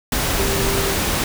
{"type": "tone in noise", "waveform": "sine", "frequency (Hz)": 392.4, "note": "G4", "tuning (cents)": 2, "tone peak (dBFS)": -23, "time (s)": [0.39, 0.95], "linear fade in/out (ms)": 2, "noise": "pink", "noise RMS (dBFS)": -20, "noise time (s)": [0.12, 1.24], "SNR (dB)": -6, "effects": []}